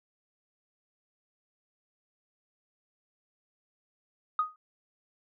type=tone with exponential decay; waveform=sine; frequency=1246 Hz; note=D#6; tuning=2 cents sharp; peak=-20 dBFS; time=4.39-4.56 s; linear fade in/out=2 ms; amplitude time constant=35 ms; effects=tanh soft clip ceiling -16 dBFS